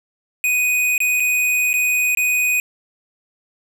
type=tone with dropouts; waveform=square; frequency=2490 Hz; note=D#7; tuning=1 cent sharp; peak=-16 dBFS; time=0.44-2.6 s; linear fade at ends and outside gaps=1 ms; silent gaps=0.979-1.003 / 1.199-1.203 / 1.731-1.739 / 2.15-2.172 s; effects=none